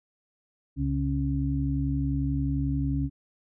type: tone cluster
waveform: sine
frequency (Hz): 66.8 / 138.1 / 275.7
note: C2 / C#3 / C#4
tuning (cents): +36 / -6 / -9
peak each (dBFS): -29 / -28 / -29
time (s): 0.76-3.1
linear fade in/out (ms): 50
effects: none